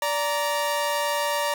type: tone pair together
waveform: sawtooth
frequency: 581.7 / 932.3 Hz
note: D5 / A#5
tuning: -17 / 0 cents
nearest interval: minor sixth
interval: 817 cents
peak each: -22 dBFS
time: 0.02-1.54 s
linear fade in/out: 2 ms
effects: none